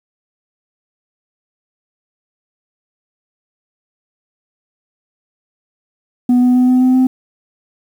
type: tone with pitch steps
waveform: sine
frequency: 246.9 / 249 / 251.2 / 253.4 / 255.6 / 257.8 Hz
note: B3 / B3 / B3 / B3 / C4 / C4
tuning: 0 / +14 / +30 / +45 / -40 / -26 cents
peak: -5 dBFS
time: 6.29-7.07 s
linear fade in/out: 5 ms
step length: 130 ms
effects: tanh soft clip ceiling -7 dBFS + 7-bit